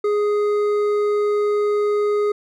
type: tone with hard clipping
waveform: sine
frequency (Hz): 415.3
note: G#4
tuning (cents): 0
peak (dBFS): -18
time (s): 0.04-2.32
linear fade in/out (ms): 5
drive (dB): 7
effects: none